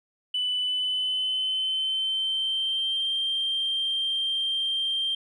sine tone with pitch glide, 2990 to 3168 Hz, F#7 to G7, +17 to +18 cents, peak -23 dBFS, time 0.34-5.15 s, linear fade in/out 5 ms, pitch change +101 cents, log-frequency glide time 0.59-3.13 s, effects tanh soft clip ceiling -20 dBFS

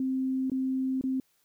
sine tone with dropouts, 262.1 Hz, C4, 3 cents sharp, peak -26 dBFS, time 0-1.2 s, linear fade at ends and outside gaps 2 ms, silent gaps 0.499-0.517 / 1.012-1.038 s, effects white hiss -70 dBFS RMS until 1.44 s

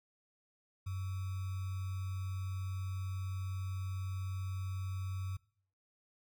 sine tone with sample-and-hold, 94.4 Hz, F#2, 35 cents sharp, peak -36 dBFS, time 0.86-5.37 s, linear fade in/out 10 ms, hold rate 1225 Hz, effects noise-tail reverb RT60 0.6 s tail -23 dB re dry

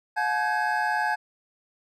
triangle tone cluster, 720 / 857 / 1540 / 1659 Hz, F#5 / A5 / G6 / G#6, -47 / -46 / -31 / -2 cents, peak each -28 / -24 / -30 / -27 dBFS, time 0.16-1.16 s, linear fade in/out 20 ms, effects none

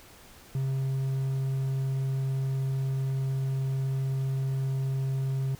triangle tone, 134 Hz, C3, 42 cents sharp, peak -24 dBFS, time 0.55-5.55 s, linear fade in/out 2 ms, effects pink hiss -52 dBFS RMS until 5.59 s

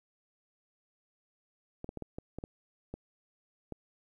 clicks, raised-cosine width 2 ms, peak -26 dBFS, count 9, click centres 1.844 / 1.891 / 1.973 / 2.023 / 2.185 / 2.386 / 2.439 / 2.94 / 3.723 s, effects 11-bit

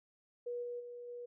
sine tone with level steps, 483.5 Hz, B4, 37 cents flat, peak -37 / -39 / -45 / -43 dBFS, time 0.46-1.26 s, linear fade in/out 10 ms, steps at 0.62 / 0.79 / 1.07 s, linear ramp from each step 20 ms, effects none

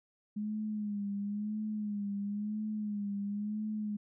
sine tone with vibrato, 207.7 Hz, G#3, in tune, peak -33 dBFS, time 0.36-3.97 s, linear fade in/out 10 ms, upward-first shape sine, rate 0.98 Hz, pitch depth 58 cents each way, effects none

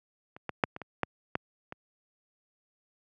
clicks, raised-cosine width 0.5 ms, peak -30 / -17 / -7 / -23 / -24 / -11 / -13 / -24 dBFS, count 8, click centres 0.365 / 0.493 / 0.638 / 0.764 / 0.817 / 1.033 / 1.354 / 1.724 s, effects high-pass 100 Hz 12 dB/octave

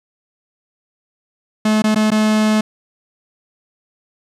45% pulse tone with dropouts, 215.3 Hz, A3, 37 cents flat, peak -12 dBFS, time 1.65-2.61 s, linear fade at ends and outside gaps 5 ms, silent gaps 1.821-1.84 / 1.947-1.958 / 2.105-2.116 s, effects low-pass 9000 Hz 12 dB/octave + 9-bit

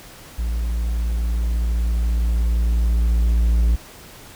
triangle tone with level ramp, 57.4 Hz, A#1, 26 cents flat, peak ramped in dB -18 to -11 dBFS, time 0.38-3.76 s, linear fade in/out 10 ms, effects pink hiss -42 dBFS RMS until 4.35 s

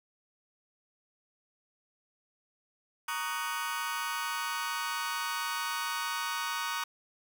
sawtooth chord, D# minor seventh, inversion second, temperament just, 933.4 / 1120.1 / 1244.5 / 1493.4 Hz, A#5 / C#6 / D#6 / F#6, +2 / +18 / 0 / +16 cents, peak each -34 dBFS, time 3.08-6.84 s, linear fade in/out 5 ms, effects none

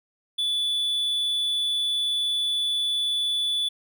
triangle tone, 3461 Hz, A7, 29 cents flat, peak -21 dBFS, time 0.38-3.69 s, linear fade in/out 10 ms, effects none

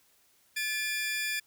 sawtooth tone pair together, 1731 / 2399 Hz, A6 / D7, -29 / +36 cents, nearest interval tritone, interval 565 cents, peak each -30 / -29 dBFS, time 0.56-1.4 s, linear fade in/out 10 ms, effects white hiss -66 dBFS RMS until 1.46 s

